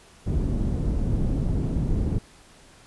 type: low-pass noise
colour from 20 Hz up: pink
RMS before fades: -24 dBFS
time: 0.26-2.19 s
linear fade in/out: 10 ms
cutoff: 250 Hz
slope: 12 dB/octave
effects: pink hiss -52 dBFS RMS until 2.86 s + resampled to 24000 Hz